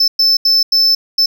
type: tone bursts at uneven times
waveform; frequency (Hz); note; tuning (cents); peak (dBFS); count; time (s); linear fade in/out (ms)
triangle; 5274; E8; 0; -7; 5; 0-0.08 / 0.19-0.37 / 0.45-0.63 / 0.72-0.95 / 1.18-1.26; 5
effects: none